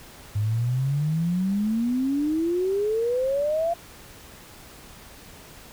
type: exponential sweep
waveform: sine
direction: up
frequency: 101.5 to 693 Hz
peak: -21 dBFS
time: 0.35-3.74 s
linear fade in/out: 10 ms
effects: pink hiss -46 dBFS RMS until 5.72 s